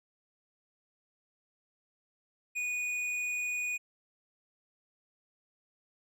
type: tone with hard clipping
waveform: sine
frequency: 2467 Hz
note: D#7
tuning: 15 cents flat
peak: -33 dBFS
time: 2.55-3.78 s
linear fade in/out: 20 ms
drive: 8 dB
effects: none